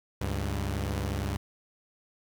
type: tone pair together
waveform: sawtooth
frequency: 70.9 / 99.52 Hz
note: C#2 / G2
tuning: +40 / +27 cents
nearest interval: tritone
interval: 587 cents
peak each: -28 dBFS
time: 0.21-1.37 s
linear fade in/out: 5 ms
effects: 9-bit